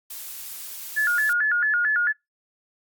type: noise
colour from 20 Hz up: blue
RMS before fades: -36 dBFS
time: 0.1-1.33 s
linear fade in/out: 5 ms
type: tone with vibrato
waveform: sine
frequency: 1570 Hz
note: G6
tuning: 2 cents sharp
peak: -18 dBFS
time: 0.96-2.13 s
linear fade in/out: 20 ms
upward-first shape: square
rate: 4.5 Hz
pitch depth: 160 cents each way
effects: noise-tail reverb RT60 0.2 s tail -24 dB re dry + Opus 48 kbps